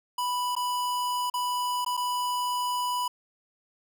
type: tone with dropouts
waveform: square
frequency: 987.8 Hz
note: B5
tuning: in tune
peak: -27 dBFS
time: 0.18-3.08 s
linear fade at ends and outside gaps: 5 ms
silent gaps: 0.553-0.564 / 1.3-1.339 / 1.848-1.862 / 1.969-1.974 s
effects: none